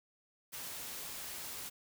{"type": "noise", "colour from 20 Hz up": "white", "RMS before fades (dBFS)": -44, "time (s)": [0.52, 1.7], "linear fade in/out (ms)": 20, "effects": []}